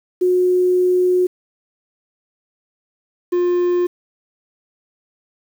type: tone pair in turn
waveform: sine / triangle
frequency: 363.3 / 354 Hz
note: F#4 / F4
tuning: -32 / +23 cents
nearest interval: unison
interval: 45 cents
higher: first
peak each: -12 / -12 dBFS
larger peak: neither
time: 0.21-1.27 / 3.32-3.87 s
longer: first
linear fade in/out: 10 ms
effects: 7-bit